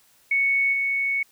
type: tone with level steps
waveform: sine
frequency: 2217 Hz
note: C#7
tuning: in tune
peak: -18 / -21 dBFS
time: 0.31-1.23 s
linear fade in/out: 5 ms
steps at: 0.72 s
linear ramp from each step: 20 ms
effects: white hiss -59 dBFS RMS until 1.31 s